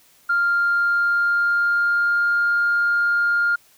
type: tone with pitch glide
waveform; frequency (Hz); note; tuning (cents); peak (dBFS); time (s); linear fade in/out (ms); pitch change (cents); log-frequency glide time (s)
sine; 1396.9 to 1408.2; F6 to F6; 0 to +14; -15; 0.29-3.56; 10; +14; 0.4-2.53
effects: tanh soft clip ceiling -12 dBFS + white hiss -55 dBFS RMS until 3.77 s